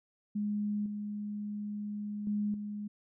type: tone with level steps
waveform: sine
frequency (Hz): 207.7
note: G#3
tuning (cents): 0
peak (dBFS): -30 / -35 / -29 / -36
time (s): 0.35-2.88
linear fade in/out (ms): 10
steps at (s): 0.86 / 2.27 / 2.54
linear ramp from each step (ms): 2
effects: none